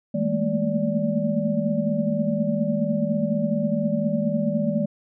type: tone cluster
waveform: sine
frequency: 162.5 / 205.8 / 220.3 / 230 / 581 Hz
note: E3 / G#3 / A3 / A#3 / D5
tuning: -24 / -16 / +2 / -23 / -19 cents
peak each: -28 / -25 / -28 / -27 / -27 dBFS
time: 0.14-4.86 s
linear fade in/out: 10 ms
effects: none